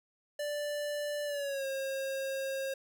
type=tone with pitch glide; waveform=square; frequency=587.3 to 538.6 Hz; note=D5 to C#5; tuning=0 to -50 cents; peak=-34 dBFS; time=0.39-2.74 s; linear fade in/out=5 ms; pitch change=-150 cents; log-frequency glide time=1.25-1.66 s; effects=none